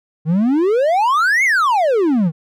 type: exponential two-way sweep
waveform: triangle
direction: up then down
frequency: 149.2 to 2233 to 149.2 Hz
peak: -10 dBFS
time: 0.25-2.32 s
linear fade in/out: 50 ms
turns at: 1.44 s
effects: none